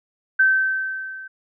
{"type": "tone with level ramp", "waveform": "sine", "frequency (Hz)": 1545, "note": "G6", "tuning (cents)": -26, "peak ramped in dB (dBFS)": [-11, -34], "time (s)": [0.39, 1.28], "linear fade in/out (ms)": 10, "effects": []}